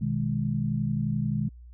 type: chord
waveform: sine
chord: G# minor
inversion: first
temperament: just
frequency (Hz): 124.59 / 155.74 / 207.7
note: B2 / D#3 / G#3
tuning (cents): +16 / +2 / 0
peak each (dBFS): -29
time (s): 0.01-1.49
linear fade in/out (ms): 10
effects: added 60 Hz sine -44 dBFS peak until 1.73 s